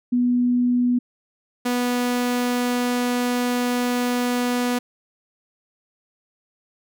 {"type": "tone pair in turn", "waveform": ["sine", "sawtooth"], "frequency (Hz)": [245.4, 245.4], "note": ["B3", "B3"], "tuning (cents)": [-11, -11], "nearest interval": "unison", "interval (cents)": 0, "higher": "neither", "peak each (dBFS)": -16, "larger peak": "neither", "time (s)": [[0.12, 0.99], [1.65, 4.79]], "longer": "second", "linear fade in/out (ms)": 10, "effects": []}